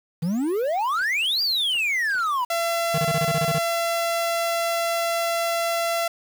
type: exponential two-way sweep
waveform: triangle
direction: up then down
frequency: 155.6 to 4856 to 947 Hz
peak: -19 dBFS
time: 0.22-2.45 s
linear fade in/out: 10 ms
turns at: 1.42 s
type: tone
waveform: sawtooth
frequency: 676 Hz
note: E5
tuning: 43 cents sharp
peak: -18 dBFS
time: 2.5-6.08 s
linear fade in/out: 5 ms
type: tone bursts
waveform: square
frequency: 155.56 Hz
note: D#3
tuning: in tune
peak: -23 dBFS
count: 10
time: 2.94-3.586 s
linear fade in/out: 5 ms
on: 43 ms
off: 24 ms
effects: 7-bit